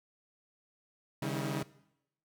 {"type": "tone cluster", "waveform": "sawtooth", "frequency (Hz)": [138.2, 155.3, 199, 320.5], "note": ["C#3", "D#3", "G3", "E4"], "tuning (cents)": [-5, -3, 26, -49], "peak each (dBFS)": [-32, -36, -36, -36], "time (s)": [1.22, 1.63], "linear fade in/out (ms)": 5, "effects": ["noise-tail reverb RT60 0.8 s tail -19 dB re dry"]}